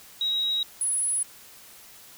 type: tone pair in turn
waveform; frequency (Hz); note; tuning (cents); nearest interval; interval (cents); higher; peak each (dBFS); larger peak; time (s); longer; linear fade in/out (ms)
sine; 3823 / 10206; A#7 / D#9; +43 / +43; octave + perfect fourth; 1700; second; -23 / -23; neither; 0.21-0.63 / 0.81-1.23; neither; 2
effects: white hiss -49 dBFS RMS until 2.17 s